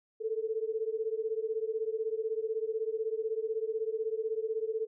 sine beating tone pair, 435.8 / 451.8 Hz, A4 / A4, -17 / +46 cents, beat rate 16 Hz, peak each -33 / -34 dBFS, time 0.2-4.87 s, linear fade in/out 20 ms, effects none

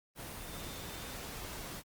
sine tone in noise, 3587 Hz, A7, 33 cents sharp, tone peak -55 dBFS, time 0.37-1.18 s, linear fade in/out 50 ms, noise pink, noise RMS -44 dBFS, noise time 0.15-1.83 s, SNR -14 dB, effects Opus 24 kbps

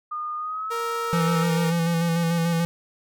sine tone with pitch glide, 1221 to 1308.6 Hz, D#6 to E6, -33 to -13 cents, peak -27 dBFS, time 0.11-1.44 s, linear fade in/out 10 ms, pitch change +120 cents, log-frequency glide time 0.37-0.74 s
sawtooth tone, 466.2 Hz, A#4, in tune, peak -24 dBFS, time 0.7-1.71 s, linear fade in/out 20 ms
square tone with vibrato, 168 Hz, E3, 33 cents sharp, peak -21 dBFS, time 1.13-2.65 s, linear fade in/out 0 ms, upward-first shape square, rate 6.8 Hz, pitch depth 24 cents each way
effects none

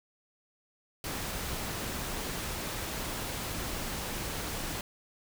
pink noise, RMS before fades -36 dBFS, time 1.04-4.81 s, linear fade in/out 2 ms, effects none

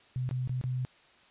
sine tone with dropouts, 127.1 Hz, C3, 50 cents flat, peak -29 dBFS, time 0.16-0.85 s, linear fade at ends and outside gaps 0 ms, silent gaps 0.291-0.311 / 0.475-0.494 / 0.613-0.639 s, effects white hiss -60 dBFS RMS until 1.3 s + resampled to 8000 Hz

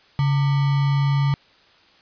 sine tone with sample-and-hold, 140 Hz, C#3, 18 cents sharp, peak -16 dBFS, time 0.19-1.34 s, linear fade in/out 0 ms, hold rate 1050 Hz, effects white hiss -54 dBFS RMS until 2.01 s + resampled to 11025 Hz

